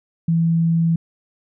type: tone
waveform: sine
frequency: 165.7 Hz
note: E3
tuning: 9 cents sharp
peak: -14 dBFS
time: 0.28-0.96 s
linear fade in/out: 5 ms
effects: none